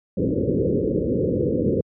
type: low-pass noise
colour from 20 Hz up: white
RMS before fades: -21 dBFS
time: 0.17-1.81 s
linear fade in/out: 5 ms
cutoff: 530 Hz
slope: 96 dB/octave
effects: high-pass 80 Hz 12 dB/octave